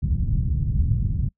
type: low-pass noise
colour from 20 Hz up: white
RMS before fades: -22 dBFS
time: 0.02-1.29 s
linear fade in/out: 10 ms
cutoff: 130 Hz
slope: 24 dB/octave
effects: noise-tail reverb RT60 0.1 s tail -24 dB re dry